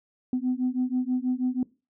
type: beating tone pair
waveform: sine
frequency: 250 / 256.2 Hz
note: B3 / C4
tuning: +21 / -36 cents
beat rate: 6.2 Hz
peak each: -26 dBFS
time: 0.33-1.63 s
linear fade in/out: 2 ms
effects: noise-tail reverb RT60 0.3 s tail -21 dB re dry + tanh soft clip ceiling -18 dBFS